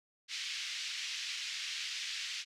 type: band-pass noise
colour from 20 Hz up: pink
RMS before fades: -40 dBFS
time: 0.28-2.45 s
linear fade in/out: 50 ms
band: 2200 to 5800 Hz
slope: 24 dB/octave
effects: none